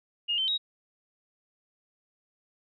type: tone with pitch steps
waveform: sine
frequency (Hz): 2846 / 3093 / 3798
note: F7 / G7 / A#7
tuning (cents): +32 / -24 / +32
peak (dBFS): -25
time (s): 0.28-0.58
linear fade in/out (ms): 20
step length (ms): 100
effects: none